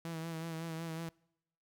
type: tone with vibrato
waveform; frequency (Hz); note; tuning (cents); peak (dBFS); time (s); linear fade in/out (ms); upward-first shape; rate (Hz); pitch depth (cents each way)
sawtooth; 163.7; E3; -12; -35; 0.05-1.09; 0; sine; 5.4; 37
effects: noise-tail reverb RT60 0.8 s tail -25 dB re dry